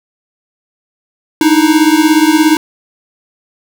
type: beating tone pair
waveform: square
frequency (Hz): 303.4 / 320.4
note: D#4 / E4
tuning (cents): -44 / -49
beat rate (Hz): 17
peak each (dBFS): -10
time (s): 1.41-2.57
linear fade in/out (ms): 2
effects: none